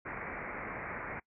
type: low-pass noise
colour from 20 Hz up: white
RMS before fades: -41 dBFS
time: 0.05-1.2 s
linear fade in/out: 10 ms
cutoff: 2300 Hz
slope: 96 dB/octave
effects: noise-tail reverb RT60 0.1 s tail -23 dB re dry